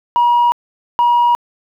sine tone pair in turn, 958 / 958 Hz, A#5 / A#5, +47 / +47 cents, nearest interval unison, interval 0 cents, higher neither, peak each -7 dBFS, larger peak neither, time 0.16-0.52 / 0.99-1.35 s, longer neither, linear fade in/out 0 ms, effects tanh soft clip ceiling -7 dBFS + 8-bit

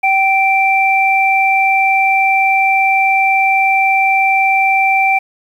sine tone pair together, 772.6 / 2349 Hz, G5 / D7, -25 / 0 cents, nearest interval octave + perfect fifth, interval 1925 cents, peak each -12 dBFS, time 0.03-5.19 s, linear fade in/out 10 ms, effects 7-bit

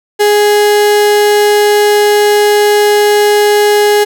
35% pulse tone, 415.3 Hz, G#4, in tune, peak -4 dBFS, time 0.19-4.05 s, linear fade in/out 20 ms, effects none

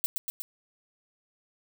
violet noise with echo, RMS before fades -27 dBFS, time 0.04-0.06 s, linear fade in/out 0 ms, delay 120 ms, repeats 3, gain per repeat -3 dB, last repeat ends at 0.42 s, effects none

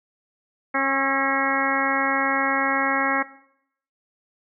harmonic tone with a mistuned harmonic, 272.1 Hz, C#4, 32 cents flat, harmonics 1 / 2 / 3 / 4 / 5 / 6 / 7 / 8, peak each -28 / -28 / -28 / -28 / -28 / -28 / -28 / -28 dBFS, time 0.74-3.23 s, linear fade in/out 10 ms, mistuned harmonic 5, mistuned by -29 cents, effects noise-tail reverb RT60 0.7 s tail -17 dB re dry

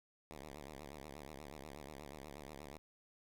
5% pulse tone with vibrato, 72.2 Hz, D2, 29 cents flat, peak -38 dBFS, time 0.31-2.78 s, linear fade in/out 0 ms, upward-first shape sine, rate 8.3 Hz, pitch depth 160 cents each way, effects none

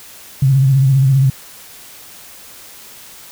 sine tone with vibrato, 134.6 Hz, C3, 49 cents sharp, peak -8 dBFS, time 0.42-1.3 s, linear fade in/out 5 ms, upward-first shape triangle, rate 15 Hz, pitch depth 77 cents each way, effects white hiss -38 dBFS RMS until 3.31 s

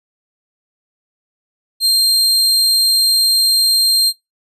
40% pulse tone, 4186 Hz, C8, in tune, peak -9 dBFS, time 1.8-4.13 s, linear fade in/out 50 ms, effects noise-tail reverb RT60 0.2 s tail -23 dB re dry + resampled to 32000 Hz

